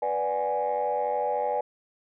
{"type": "chord", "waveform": "sine", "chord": "G# half-diminished seventh", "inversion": "first", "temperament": "equal", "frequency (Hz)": [493.9, 587.3, 740, 830.6], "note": ["B4", "D5", "F#5", "G#5"], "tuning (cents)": [0, 0, 0, 0], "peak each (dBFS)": [-29, -29, -33, -27], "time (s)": [0.02, 1.61], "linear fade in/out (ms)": 5, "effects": ["tanh soft clip ceiling -18 dBFS"]}